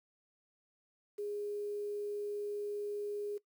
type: tone with quantisation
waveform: sine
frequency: 412.5 Hz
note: G#4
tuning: 12 cents flat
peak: -36 dBFS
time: 1.18-3.38 s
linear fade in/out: 10 ms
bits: 10
effects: noise-tail reverb RT60 0.1 s tail -19 dB re dry